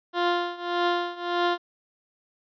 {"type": "tone with tremolo", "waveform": "15% pulse", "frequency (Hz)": 349.6, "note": "F4", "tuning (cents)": 2, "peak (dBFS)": -14, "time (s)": [0.13, 1.58], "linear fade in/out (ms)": 50, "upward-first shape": "triangle", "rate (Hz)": 1.7, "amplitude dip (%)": 90, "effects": ["resampled to 11025 Hz"]}